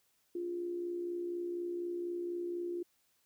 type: tone with amplitude modulation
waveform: sine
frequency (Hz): 349.2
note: F4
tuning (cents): 0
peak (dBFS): -33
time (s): 0.35-2.83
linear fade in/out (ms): 5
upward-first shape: sine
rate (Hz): 64.1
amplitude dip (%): 45
effects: white hiss -74 dBFS RMS until 3.25 s